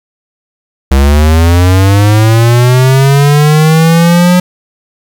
square linear sweep, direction up, 65.9 to 181.2 Hz, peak -4 dBFS, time 0.91-4.4 s, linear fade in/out 5 ms, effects 7-bit

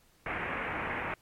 white low-pass noise, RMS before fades -35 dBFS, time 0.26-1.14 s, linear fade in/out 2 ms, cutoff 2400 Hz, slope 48 dB/octave, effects pink hiss -65 dBFS RMS until 1.21 s + MP3 64 kbps

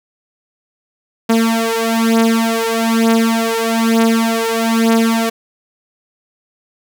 sawtooth beating tone pair, 226.5 / 227.6 Hz, A#3 / A#3, -50 / -41 cents, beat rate 1.1 Hz, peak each -11 dBFS, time 1.29-5.3 s, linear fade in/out 10 ms, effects none

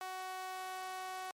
sawtooth tone with high-pass filter, 373.3 Hz, F#4, 15 cents sharp, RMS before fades -43 dBFS, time 0.01-1.31 s, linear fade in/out 0 ms, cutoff 800 Hz, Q 2.1, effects MP3 64 kbps

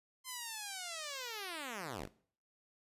5% pulse linear sweep, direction down, 1046.5 to 30.87 Hz, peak -30 dBFS, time 0.24-2.09 s, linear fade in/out 50 ms, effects noise-tail reverb RT60 0.5 s tail -19 dB re dry + resampled to 32000 Hz

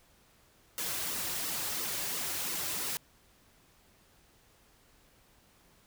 white noise with flanger, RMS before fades -35 dBFS, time 0.78-2.97 s, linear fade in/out 0 ms, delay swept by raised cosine 1.2 to 4.7 ms, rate 2.9 Hz, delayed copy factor -0.6, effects pink hiss -64 dBFS RMS until 5.86 s

